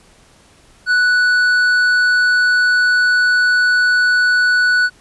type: tone with hard clipping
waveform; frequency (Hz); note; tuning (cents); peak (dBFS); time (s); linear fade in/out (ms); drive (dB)
sine; 1480; F#6; 0; -12; 0.86-4.9; 50; 6
effects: pink hiss -49 dBFS RMS until 5 s + resampled to 24000 Hz